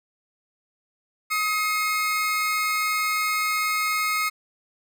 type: tone pair together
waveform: 40% pulse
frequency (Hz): 1264.1 / 2147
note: D#6 / C7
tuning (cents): +27 / +44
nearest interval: major sixth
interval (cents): 917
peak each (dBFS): -24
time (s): 1.3-4.3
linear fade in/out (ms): 20
effects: none